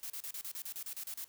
blue noise bursts, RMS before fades -42 dBFS, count 12, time 0.03-1.243 s, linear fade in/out 0 ms, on 69 ms, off 35 ms, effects white hiss -64 dBFS RMS until 1.28 s

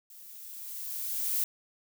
violet noise with level ramp, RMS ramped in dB -51 to -28 dBFS, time 0.1-1.44 s, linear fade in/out 2 ms, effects none

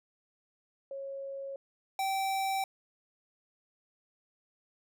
sine / square tone pair in turn, 548 / 775 Hz, C#5 / G5, -20 / -20 cents, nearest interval tritone, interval 600 cents, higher second, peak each -37 / -30 dBFS, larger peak second, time 0.91-1.56 / 1.99-2.64 s, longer neither, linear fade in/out 2 ms, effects none

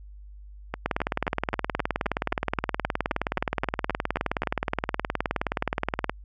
two click trains, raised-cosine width 0.5 ms, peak -9 / -13 dBFS, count 101 / 15, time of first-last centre 0.86-6.096 / 0.74-4.434 s, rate 19.1 / 3.79 Hz, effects added 50 Hz sine -42 dBFS peak until 6.24 s

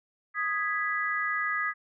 sine chord, G# minor, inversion second, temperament equal, 1244.5 / 1661.2 / 1975.5 Hz, D#6 / G#6 / B6, 0 / 0 / 0 cents, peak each -31 dBFS, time 0.34-1.74 s, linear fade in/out 50 ms, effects none

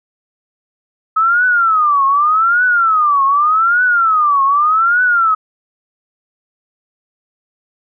sine tone with vibrato, 1274 Hz, D#6, 41 cents sharp, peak -9 dBFS, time 1.16-5.35 s, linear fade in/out 10 ms, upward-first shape triangle, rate 0.84 Hz, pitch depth 290 cents each way, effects none

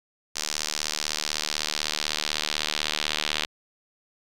sawtooth tone with band-pass filter sweep, 76 Hz, D#2, 40 cents flat, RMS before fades -29 dBFS, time 0.35-3.46 s, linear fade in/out 20 ms, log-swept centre 5700 to 3500 Hz, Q 1.8, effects none

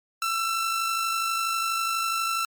sawtooth tone with amplitude modulation, 1339 Hz, E6, 27 cents sharp, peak -19 dBFS, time 0.22-2.45 s, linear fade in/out 2 ms, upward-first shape sine, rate 52.2 Hz, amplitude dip 35%, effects MP3 96 kbps

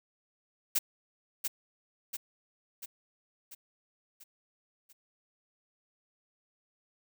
blue noise with echo, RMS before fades -27 dBFS, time 0.75-0.79 s, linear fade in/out 10 ms, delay 690 ms, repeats 6, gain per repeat -5 dB, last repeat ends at 4.93 s, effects none

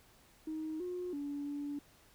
sine tone with pitch steps, 313.7 / 359.4 / 286.5 / 288.1 Hz, D#4 / F4 / D4 / D4, +14 / +50 / -43 / -33 cents, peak -36 dBFS, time 0.47-1.79 s, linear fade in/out 5 ms, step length 330 ms, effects tanh soft clip ceiling -32 dBFS + pink hiss -64 dBFS RMS until 2.14 s

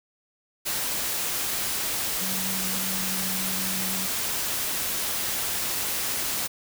sine tone in noise, 188.8 Hz, F#3, 35 cents sharp, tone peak -34 dBFS, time 2.2-4.07 s, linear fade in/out 20 ms, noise white, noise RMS -28 dBFS, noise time 0.65-6.48 s, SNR -9 dB, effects none

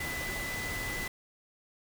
sine tone in noise, 2000 Hz, B6, 21 cents sharp, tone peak -36 dBFS, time 0-1.08 s, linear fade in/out 5 ms, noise pink, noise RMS -38 dBFS, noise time 0-1.08 s, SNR -1 dB, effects none

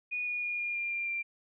sine tone with pitch steps, 2462 / 2446 / 2431 / 2416 / 2400 / 2385 / 2370 Hz, D#7 / D#7 / D#7 / D7 / D7 / D7 / D7, -19 / -30 / -41 / +48 / +37 / +26 / +15 cents, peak -31 dBFS, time 0.11-1.23 s, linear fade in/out 20 ms, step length 160 ms, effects none

